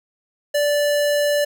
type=tone; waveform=square; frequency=584 Hz; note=D5; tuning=10 cents flat; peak=-17 dBFS; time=0.54-1.45 s; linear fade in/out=10 ms; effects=none